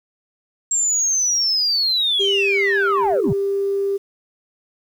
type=linear sweep; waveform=sine; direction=down; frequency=7500 to 93.4 Hz; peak=-15 dBFS; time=0.71-3.33 s; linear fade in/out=5 ms
type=tone; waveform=sine; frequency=396.4 Hz; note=G4; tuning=19 cents sharp; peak=-17 dBFS; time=2.19-3.98 s; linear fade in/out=20 ms
effects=tanh soft clip ceiling -11 dBFS + 8-bit